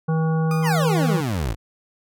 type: harmonic tone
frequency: 160.3 Hz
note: E3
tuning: 48 cents flat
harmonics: 1 / 3 / 5 / 7 / 9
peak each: -18 / -28 / -32 / -35 / -37 dBFS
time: 0.08-1.21 s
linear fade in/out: 10 ms
type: tone with exponential decay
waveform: 35% pulse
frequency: 1223 Hz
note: D#6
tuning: 30 cents flat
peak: -26 dBFS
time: 0.51-1.11 s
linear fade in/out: 1 ms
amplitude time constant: 130 ms
type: exponential sweep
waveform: 25% pulse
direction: down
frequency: 1104 to 47.08 Hz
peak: -18 dBFS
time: 0.62-1.56 s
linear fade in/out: 50 ms
effects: none